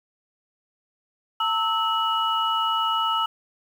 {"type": "tone cluster", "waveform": "sine", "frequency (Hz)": [900, 1307, 2924], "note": ["A5", "E6", "F#7"], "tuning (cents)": [39, -15, -21], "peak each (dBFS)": [-26, -23, -27], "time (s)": [1.4, 3.26], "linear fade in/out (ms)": 5, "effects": ["8-bit"]}